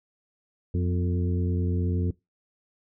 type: harmonic tone with a mistuned harmonic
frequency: 89 Hz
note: F2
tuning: 33 cents sharp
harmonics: 1 / 2 / 3 / 4 / 5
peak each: -24 / -30 / -34 / -36 / -38 dBFS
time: 0.74-2.11 s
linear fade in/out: 5 ms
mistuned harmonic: 3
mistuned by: -56 cents
effects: noise-tail reverb RT60 0.2 s tail -21 dB re dry